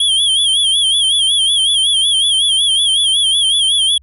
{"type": "tone with vibrato", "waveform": "square", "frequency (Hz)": 3263, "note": "G#7", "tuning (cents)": -31, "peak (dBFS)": -11, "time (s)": [0, 3.98], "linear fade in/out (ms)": 5, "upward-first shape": "sine", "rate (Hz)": 5.4, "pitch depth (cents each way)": 94, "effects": ["added 68 Hz sine -44 dBFS peak until 4.02 s", "resampled to 32000 Hz"]}